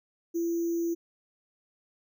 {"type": "tone with sample-and-hold", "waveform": "sine", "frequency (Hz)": 337.6, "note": "E4", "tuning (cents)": 41, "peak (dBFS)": -26, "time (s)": [0.34, 0.95], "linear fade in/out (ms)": 20, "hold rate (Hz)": 6300, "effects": []}